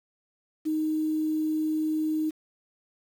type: tone with quantisation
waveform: sine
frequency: 310.7 Hz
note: D#4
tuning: 2 cents flat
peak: -24 dBFS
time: 0.65-2.31 s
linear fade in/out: 20 ms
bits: 8
effects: none

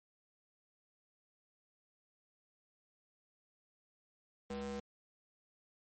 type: ring-modulated tone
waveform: square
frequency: 138.59 Hz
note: C#3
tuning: in tune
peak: -37 dBFS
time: 4.5-4.8 s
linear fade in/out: 5 ms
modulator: 345 Hz
effects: MP3 32 kbps

